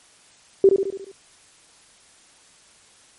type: tone with echo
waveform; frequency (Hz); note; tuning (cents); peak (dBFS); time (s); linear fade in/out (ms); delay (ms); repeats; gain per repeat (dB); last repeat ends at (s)
sine; 390; G4; -9; -8; 0.64-0.69; 2; 71; 6; -5; 1.116
effects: white hiss -53 dBFS RMS until 3.18 s + MP3 48 kbps